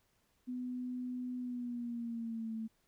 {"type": "tone with pitch glide", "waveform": "sine", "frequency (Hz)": [249.9, 222.6], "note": ["B3", "A3"], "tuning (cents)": [21, 20], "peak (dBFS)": -37, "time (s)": [0.47, 2.68], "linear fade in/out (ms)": 20, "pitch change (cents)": -201, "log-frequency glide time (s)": [1.37, 2.54], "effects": ["pink hiss -75 dBFS RMS until 2.87 s"]}